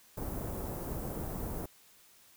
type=band-stop noise; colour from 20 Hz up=pink; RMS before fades=-38 dBFS; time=0.17-1.66 s; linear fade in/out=5 ms; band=750 to 16000 Hz; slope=12 dB/octave; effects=white hiss -61 dBFS RMS until 2.36 s